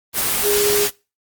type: tone in noise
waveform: sine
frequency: 411.8 Hz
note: G#4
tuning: 15 cents flat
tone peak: -17 dBFS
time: 0.42-0.88 s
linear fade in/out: 50 ms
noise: white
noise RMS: -19 dBFS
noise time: 0.13-0.91 s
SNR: -1 dB
effects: noise-tail reverb RT60 0.3 s tail -24 dB re dry + Opus 24 kbps